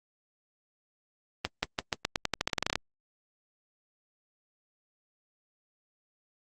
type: accelerating click train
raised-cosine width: 0.2 ms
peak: -9 dBFS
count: 17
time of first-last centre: 1.45-2.756 s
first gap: 180 ms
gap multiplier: 0.88
effects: Opus 24 kbps